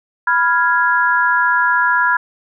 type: chord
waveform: sine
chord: F diminished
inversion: second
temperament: equal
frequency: 987.8 / 1396.9 / 1661.2 Hz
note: Cb6 / F6 / Ab6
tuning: 0 / 0 / 0 cents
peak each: -16 dBFS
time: 0.27-2.17 s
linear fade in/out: 5 ms
effects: none